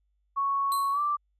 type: tone with pitch glide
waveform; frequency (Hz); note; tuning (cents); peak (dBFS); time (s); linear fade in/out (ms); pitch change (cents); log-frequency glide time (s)
sine; 1108.7 to 1173.9; C#6 to D6; 0 to -1; -24; 0.36-1.17; 20; +99; 0.92-1
type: tone with exponential decay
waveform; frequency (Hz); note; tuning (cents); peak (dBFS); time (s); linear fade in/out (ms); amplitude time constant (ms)
10% pulse; 4069; C8; -49; -24; 0.72-1.13; 0; 88
effects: added 50 Hz sine -69 dBFS peak until 1.39 s + resampled to 32000 Hz